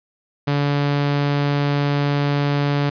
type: tone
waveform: sawtooth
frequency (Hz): 143.5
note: D3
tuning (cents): -40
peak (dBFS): -13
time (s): 0.47-2.9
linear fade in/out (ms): 10
effects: resampled to 11025 Hz + 9-bit